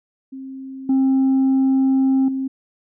sine tone with level steps, 266.1 Hz, C4, 29 cents sharp, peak -30 / -11 / -20 dBFS, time 0.32-2.48 s, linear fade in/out 10 ms, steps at 0.89 / 2.28 s, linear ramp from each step 5 ms, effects tanh soft clip ceiling -12 dBFS

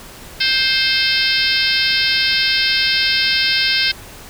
harmonic tone with a mistuned harmonic, 523.3 Hz, C5, in tune, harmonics 3 / 4 / 5 / 6 / 7 / 8 / 9 / 10, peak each -22 / -22 / -22 / -22 / -22 / -22 / -22 / -22 dBFS, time 0.4-3.92 s, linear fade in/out 10 ms, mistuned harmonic 4, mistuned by +17 cents, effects pink hiss -37 dBFS RMS until 4.29 s

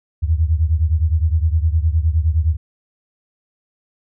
sine beating tone pair, 77 / 86.7 Hz, D#2 / F2, -17 / -12 cents, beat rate 9.7 Hz, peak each -15 / -18 dBFS, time 0.22-2.57 s, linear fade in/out 20 ms, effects none

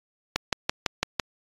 click train, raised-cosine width 0.2 ms, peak -5 dBFS, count 6, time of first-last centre 0.36-1.198 s, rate 5.97 Hz, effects AAC 32 kbps

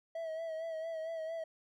triangle tone with vibrato, 648 Hz, E5, 30 cents flat, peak -35 dBFS, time 0.15-1.44 s, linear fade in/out 5 ms, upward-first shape sine, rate 4.4 Hz, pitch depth 41 cents each way, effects none

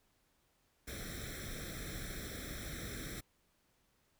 pink noise with comb filter, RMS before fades -44 dBFS, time 0.87-3.21 s, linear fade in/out 10 ms, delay 0.53 ms, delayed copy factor +1, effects pink hiss -75 dBFS RMS until 4.19 s

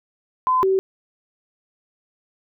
sine tone pair in turn, 1021 / 382.4 Hz, C6 / G4, -43 / -43 cents, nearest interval octave + perfect fourth, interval 1700 cents, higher first, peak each -15 dBFS, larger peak neither, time 0.47-0.63 / 0.63-0.79 s, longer neither, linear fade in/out 0 ms, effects none

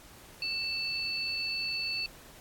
sine tone pair together, 2654 / 4463 Hz, E7 / C#8, +11 / +11 cents, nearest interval major sixth, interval 900 cents, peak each -34 / -33 dBFS, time 0.42-2.06 s, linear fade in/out 2 ms, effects pink hiss -53 dBFS RMS until 2.4 s + AAC 64 kbps

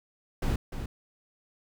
brown noise with echo, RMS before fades -27 dBFS, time 0.42-0.56 s, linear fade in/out 5 ms, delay 300 ms, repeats 1, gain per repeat -8 dB, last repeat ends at 0.86 s, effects none

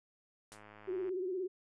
click train, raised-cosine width 0.5 ms, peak -39 dBFS, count 61, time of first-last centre 0.52-1.091 s, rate 105 Hz
blue noise with exponential decay, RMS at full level -44 dBFS, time 0.52-0.63 s, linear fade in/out 1 ms, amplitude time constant 23 ms
sine tone with vibrato, 370 Hz, F#4, in tune, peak -34 dBFS, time 0.87-1.48 s, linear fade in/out 20 ms, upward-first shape sine, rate 17 Hz, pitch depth 78 cents each way
effects resampled to 22050 Hz

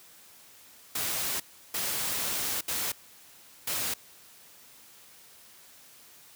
white noise bursts at uneven times, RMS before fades -31 dBFS, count 4, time 0.95-1.4 / 1.74-2.61 / 2.68-2.92 / 3.67-3.94 s, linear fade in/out 5 ms, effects white hiss -54 dBFS RMS until 6.35 s + high-pass 60 Hz 12 dB/octave

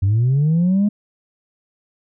sine linear sweep, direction up, 92.5 to 210.9 Hz, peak -11 dBFS, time 0.02-0.89 s, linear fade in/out 10 ms, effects tanh soft clip ceiling -11 dBFS

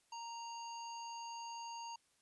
harmonic tone, 931 Hz, A#5, 2 cents flat, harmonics 1 / 3 / 5 / 7, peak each -45 / -55 / -55 / -56 dBFS, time 0.12-1.96 s, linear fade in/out 5 ms, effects white hiss -75 dBFS RMS until 2.21 s + resampled to 24000 Hz

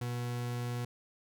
40% pulse tone, 121.4 Hz, B2, 29 cents flat, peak -33 dBFS, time 0.01-0.85 s, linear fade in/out 5 ms, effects none

